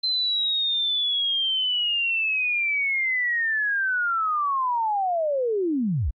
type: linear sweep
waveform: sine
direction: down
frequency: 4100 to 46.25 Hz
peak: -21 dBFS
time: 0.03-6.11 s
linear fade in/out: 10 ms
effects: AAC 64 kbps